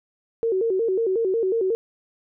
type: tone with vibrato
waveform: sine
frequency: 415.3 Hz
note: G#4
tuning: in tune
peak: -19 dBFS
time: 0.43-1.75 s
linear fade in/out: 0 ms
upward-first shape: square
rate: 5.5 Hz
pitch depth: 170 cents each way
effects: none